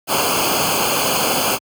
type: noise with comb filter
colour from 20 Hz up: pink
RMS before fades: -18 dBFS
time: 0.07-1.59 s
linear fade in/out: 50 ms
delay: 0.53 ms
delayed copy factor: -0.9
effects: high-pass 80 Hz 12 dB/octave